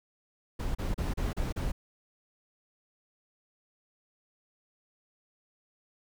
brown noise bursts, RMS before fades -31 dBFS, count 6, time 0.59-1.72 s, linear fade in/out 10 ms, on 160 ms, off 34 ms, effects none

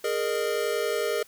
square chord, Ab suspended second, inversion none, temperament equal with one note detuned, 415.3 / 466.2 / 609.4 Hz, Ab4 / Bb4 / Eb5, 0 / 0 / -36 cents, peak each -30 / -29 / -32 dBFS, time 0.04-1.23 s, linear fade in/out 5 ms, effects white hiss -55 dBFS RMS until 1.27 s

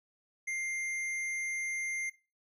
square tone, 2100 Hz, C7, 6 cents sharp, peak -34 dBFS, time 0.47-2.1 s, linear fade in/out 10 ms, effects noise-tail reverb RT60 0.3 s tail -18 dB re dry + low-pass 11000 Hz 12 dB/octave

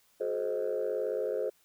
sine chord, F# diminished seventh, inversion none, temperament equal with one note detuned, 370 / 428.7 / 523.3 / 622.3 Hz, F#4 / A4 / C5 / Eb5, 0 / -45 / 0 / 0 cents, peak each -37 / -32 / -32 / -37 dBFS, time 0.2-1.5 s, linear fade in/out 10 ms, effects tanh soft clip ceiling -23 dBFS + white hiss -67 dBFS RMS until 1.64 s

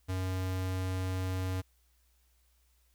square tone, 93.1 Hz, F#2, 11 cents sharp, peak -32 dBFS, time 0.08-1.62 s, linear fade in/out 20 ms, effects added 60 Hz sine -67 dBFS peak until 2.94 s + white hiss -73 dBFS RMS until 2.94 s

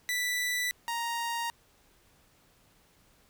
sawtooth tone pair in turn, 1975.5 / 934.1 Hz, B6 / A#5, 0 / +3 cents, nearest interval octave + minor second, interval 1297 cents, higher first, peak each -25 / -27 dBFS, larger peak first, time 0.09-0.71 / 0.88-1.5 s, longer neither, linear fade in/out 0 ms, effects pink hiss -64 dBFS RMS until 3.29 s

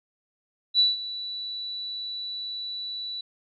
sine tone with ADSR envelope, 3951 Hz, B7, in tune, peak -15 dBFS, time 0.74-3.21 s, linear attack 52 ms, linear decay 170 ms, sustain -16 dB, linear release 4 ms, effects none

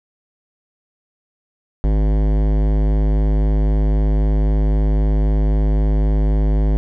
sine tone with hard clipping, 51.91 Hz, G#1, in tune, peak -15 dBFS, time 1.84-6.77 s, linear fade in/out 0 ms, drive 18 dB, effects none

